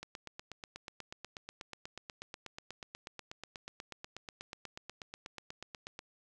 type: click train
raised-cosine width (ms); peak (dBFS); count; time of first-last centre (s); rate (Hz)
0.2; -26; 50; 0.03-5.991; 8.22
effects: none